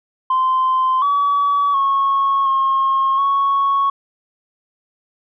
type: tone with pitch steps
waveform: sine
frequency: 1038 / 1139 / 1097 / 1077 / 1107 Hz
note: C6 / C#6 / C#6 / C6 / C#6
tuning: -14 / +47 / -18 / +50 / -3 cents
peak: -12 dBFS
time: 0.3-3.9 s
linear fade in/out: 5 ms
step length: 720 ms
effects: tanh soft clip ceiling -10 dBFS